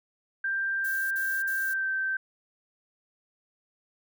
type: tone with pitch glide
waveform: sine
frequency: 1580 to 1554.7 Hz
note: G6 to G6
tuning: +13 to -15 cents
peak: -26 dBFS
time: 0.44-2.17 s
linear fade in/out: 5 ms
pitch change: -28 cents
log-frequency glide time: 1.57-1.88 s
type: noise bursts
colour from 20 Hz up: violet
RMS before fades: -40 dBFS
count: 3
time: 0.84-1.74 s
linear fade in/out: 10 ms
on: 270 ms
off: 45 ms
effects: none